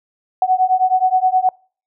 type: beating tone pair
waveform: sine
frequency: 740 / 749.5 Hz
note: F#5 / F#5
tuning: 0 / +22 cents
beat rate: 9.5 Hz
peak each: -15 dBFS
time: 0.42-1.49 s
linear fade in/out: 2 ms
effects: noise-tail reverb RT60 0.4 s tail -26 dB re dry